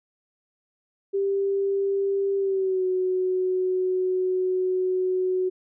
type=tone with pitch glide; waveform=sine; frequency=394.3 to 370 Hz; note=G4 to F#4; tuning=+10 to 0 cents; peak=-21 dBFS; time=1.13-5.5 s; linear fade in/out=20 ms; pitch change=-110 cents; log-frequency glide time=2.37-2.85 s; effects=none